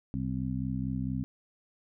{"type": "harmonic tone", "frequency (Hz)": 64.4, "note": "C2", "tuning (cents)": -27, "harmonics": [1, 2, 3, 4], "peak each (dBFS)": [-39, -34, -35, -35], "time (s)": [0.14, 1.24], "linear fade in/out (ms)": 0, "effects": []}